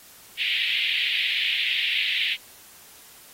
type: band-pass noise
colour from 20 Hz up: white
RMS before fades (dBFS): -25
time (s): 0.37-2.37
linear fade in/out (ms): 50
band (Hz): 2100 to 3500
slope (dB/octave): 48
effects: white hiss -49 dBFS RMS until 3.33 s + AAC 48 kbps